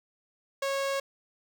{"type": "tone with notch filter", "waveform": "sawtooth", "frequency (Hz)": 549, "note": "C#5", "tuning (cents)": -17, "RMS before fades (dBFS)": -30, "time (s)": [0.62, 1], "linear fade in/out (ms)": 5, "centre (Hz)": 12000, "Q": 1.2, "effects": []}